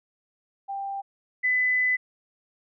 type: tone pair in turn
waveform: sine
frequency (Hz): 790 / 2005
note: G5 / B6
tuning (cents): +13 / +26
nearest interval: octave + major third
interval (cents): 1613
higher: second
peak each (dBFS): -29 / -20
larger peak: second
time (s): 0.68-1.02 / 1.43-1.97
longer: second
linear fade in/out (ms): 20
effects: none